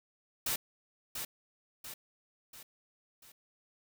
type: noise with echo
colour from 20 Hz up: white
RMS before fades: -33 dBFS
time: 0.46-0.56 s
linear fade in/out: 5 ms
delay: 690 ms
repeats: 4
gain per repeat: -6 dB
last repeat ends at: 3.32 s
effects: none